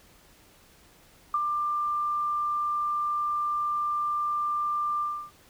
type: tone with ADSR envelope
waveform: sine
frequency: 1189 Hz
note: D6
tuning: 21 cents sharp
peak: -21 dBFS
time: 1.34-5.31 s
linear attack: 3 ms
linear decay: 38 ms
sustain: -4 dB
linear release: 300 ms
effects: pink hiss -57 dBFS RMS until 5.49 s